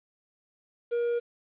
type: tone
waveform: triangle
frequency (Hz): 474.4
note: A#4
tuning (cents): +30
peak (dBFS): -23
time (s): 0.91-1.2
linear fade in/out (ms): 20
effects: resampled to 8000 Hz + 10-bit